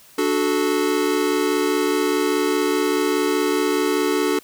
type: chord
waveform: square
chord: D major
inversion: none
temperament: equal with one note detuned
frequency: 293.7 / 370 / 434.9 Hz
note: D4 / F#4 / A4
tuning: 0 / 0 / -20 cents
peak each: -23 dBFS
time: 0.18-4.39 s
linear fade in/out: 5 ms
effects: white hiss -49 dBFS RMS until 4.43 s